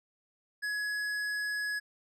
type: tone with tanh clipping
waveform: sine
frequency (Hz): 1683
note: G#6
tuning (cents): +23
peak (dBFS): -33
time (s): 0.62-1.8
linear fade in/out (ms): 20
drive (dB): 13
effects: resampled to 32000 Hz